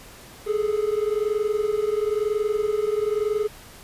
triangle tone pair together, 415.3 / 436.3 Hz, G#4 / A4, 0 / -15 cents, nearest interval minor second, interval 85 cents, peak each -21 / -23 dBFS, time 0.46-3.48 s, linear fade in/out 20 ms, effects pink hiss -45 dBFS RMS until 3.83 s + resampled to 32000 Hz

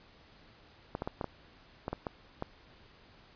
clicks, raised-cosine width 1 ms, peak -20 dBFS, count 9, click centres 0.951 / 1.021 / 1.075 / 1.212 / 1.243 / 1.881 / 1.93 / 2.068 / 2.424 s, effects pink hiss -59 dBFS RMS until 3.35 s + resampled to 11025 Hz

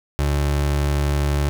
30% pulse tone, 72 Hz, D2, 34 cents flat, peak -15 dBFS, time 0.19-1.49 s, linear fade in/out 0 ms, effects none

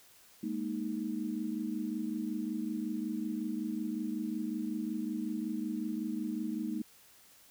sine chord, Ab suspended second, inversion none, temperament equal, 207.7 / 233.1 / 311.1 Hz, Ab3 / Bb3 / Eb4, 0 / 0 / 0 cents, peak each -38 / -37 / -37 dBFS, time 0.43-6.82 s, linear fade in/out 5 ms, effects white hiss -60 dBFS RMS until 7.5 s

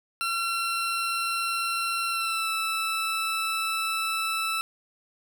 20% pulse tone with pitch glide, 1359 to 1317.3 Hz, F6 to E6, -48 to -2 cents, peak -21 dBFS, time 0.21-4.61 s, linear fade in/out 0 ms, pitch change -54 cents, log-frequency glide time 2.1-2.5 s, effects none

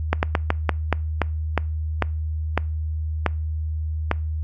slowing click train, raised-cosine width 0.5 ms, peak -3 dBFS, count 12, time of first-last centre 0.13-4.114 s, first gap 99 ms, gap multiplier 1.24, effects noise-tail reverb RT60 0.4 s tail -25 dB re dry + added 78 Hz sine -23 dBFS peak until 4.43 s

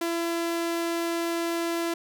sawtooth tone, 337 Hz, E4, 38 cents sharp, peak -22 dBFS, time 0.01-1.94 s, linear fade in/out 5 ms, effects none

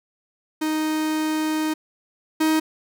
45% pulse tone pair in turn, 311.1 / 314.4 Hz, D#4 / D#4, 0 / +18 cents, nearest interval unison, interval 18 cents, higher second, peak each -21 / -17 dBFS, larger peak second, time 0.61-1.74 / 2.4-2.6 s, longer first, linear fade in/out 10 ms, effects none

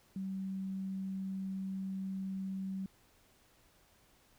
sine tone, 191.5 Hz, G3, 40 cents flat, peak -36 dBFS, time 0.16-2.86 s, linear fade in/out 2 ms, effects pink hiss -67 dBFS RMS until 4.38 s

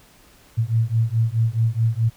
sine beating tone pair, 111.4 / 116.1 Hz, A2 / A#2, +22 / -7 cents, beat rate 4.7 Hz, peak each -20 dBFS, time 0.57-2.1 s, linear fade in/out 20 ms, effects pink hiss -52 dBFS RMS until 2.16 s

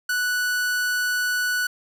45% pulse tone, 1480 Hz, F#6, in tune, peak -21 dBFS, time 0.09-1.67 s, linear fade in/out 5 ms, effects none

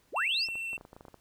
sine linear sweep, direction up, 216.9 to 5588 Hz, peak -27 dBFS, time 0.12-0.48 s, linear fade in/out 50 ms
triangle tone with vibrato, 2698 Hz, E7, 40 cents sharp, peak -32 dBFS, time 0.16-0.77 s, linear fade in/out 5 ms, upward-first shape sine, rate 15 Hz, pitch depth 13 cents each way
clicks, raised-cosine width 1 ms, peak -34 dBFS, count 12, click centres 0.487 / 0.555 / 0.732 / 0.779 / 0.811 / 0.851 / 0.931 / 0.965 / 1.009 / 1.052 / 1.083 / 1.143 s
effects pink hiss -67 dBFS RMS until 1.2 s

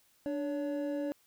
triangle tone pair together, 293.8 / 565 Hz, D4 / C#5, +1 / +33 cents, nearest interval major seventh, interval 1132 cents, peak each -32 / -34 dBFS, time 0.26-1.12 s, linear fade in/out 0 ms, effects white hiss -68 dBFS RMS until 1.26 s

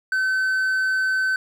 triangle tone, 1528 Hz, G6, 45 cents flat, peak -17 dBFS, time 0.12-1.36 s, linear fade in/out 2 ms, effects none

